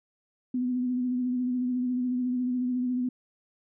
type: tone with vibrato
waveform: sine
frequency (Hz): 249.9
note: B3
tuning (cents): +21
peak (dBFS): -25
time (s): 0.54-3.09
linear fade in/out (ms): 5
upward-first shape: sine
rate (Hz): 14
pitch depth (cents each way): 30
effects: none